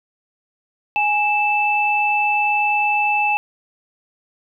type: tone pair together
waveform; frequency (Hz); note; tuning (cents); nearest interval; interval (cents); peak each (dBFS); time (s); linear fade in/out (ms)
sine; 830.6 / 2639; G#5 / E7; 0 / +1; octave + minor sixth; 2001; -18; 0.96-3.37; 0
effects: none